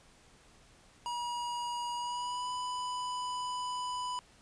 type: tone with pitch glide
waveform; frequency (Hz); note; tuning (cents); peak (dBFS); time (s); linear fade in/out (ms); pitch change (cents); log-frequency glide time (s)
square; 960 to 994.4; B5 to B5; -49 to +12; -35; 1.06-4.19; 0; +61; 1.95-2.5
effects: pink hiss -61 dBFS RMS until 4.41 s + resampled to 22050 Hz